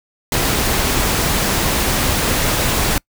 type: noise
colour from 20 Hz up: pink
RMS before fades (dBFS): -17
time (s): 0.32-2.98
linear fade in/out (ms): 2
effects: noise-tail reverb RT60 0.1 s tail -26 dB re dry